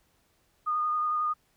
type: tone with vibrato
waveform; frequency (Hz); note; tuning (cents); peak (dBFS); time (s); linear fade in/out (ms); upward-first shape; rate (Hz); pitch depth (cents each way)
sine; 1227; D#6; -25; -25; 0.66-1.34; 20; sine; 11; 16
effects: pink hiss -69 dBFS RMS until 1.56 s